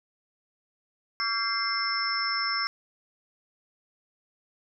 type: tone cluster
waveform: sine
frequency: 1142 / 1375 / 1589 / 2090 / 5300 Hz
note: D6 / F6 / G6 / C7 / E8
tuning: -49 / -27 / +23 / -2 / +9 cents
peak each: -32 / -35 / -35 / -32 / -29 dBFS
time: 1.2-2.67 s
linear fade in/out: 0 ms
effects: none